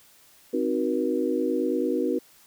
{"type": "chord", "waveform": "sine", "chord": "C half-diminished seventh", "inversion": "none", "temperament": "equal with one note detuned", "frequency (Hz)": [261.6, 311.1, 370, 478.2], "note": ["C4", "Eb4", "Gb4", "Bb4"], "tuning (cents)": [0, 0, 0, 44], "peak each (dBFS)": -28, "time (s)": [0.53, 2.19], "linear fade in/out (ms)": 10, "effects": ["white hiss -56 dBFS RMS until 2.46 s"]}